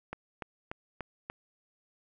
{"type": "click train", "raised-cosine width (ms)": 0.5, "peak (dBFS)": -22, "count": 5, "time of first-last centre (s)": [0.13, 1.3], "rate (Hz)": 3.42, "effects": []}